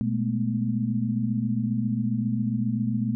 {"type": "tone cluster", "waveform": "sine", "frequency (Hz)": [120.8, 202.6, 217.2, 244.7], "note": ["B2", "G#3", "A3", "B3"], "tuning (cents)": [-38, -43, -22, -16], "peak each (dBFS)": [-28, -33, -26, -30], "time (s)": [0.01, 3.15], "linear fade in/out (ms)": 0, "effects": []}